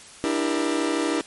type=chord; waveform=40% pulse; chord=E half-diminished seventh; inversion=third; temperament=just; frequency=296.7 / 329.6 / 395.6 / 474.7 Hz; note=D4 / E4 / G4 / Bb4; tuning=+18 / 0 / +16 / +31 cents; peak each=-25 / -25 / -30 / -29 dBFS; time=0.24-1.21 s; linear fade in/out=0 ms; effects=white hiss -45 dBFS RMS until 1.26 s + MP3 48 kbps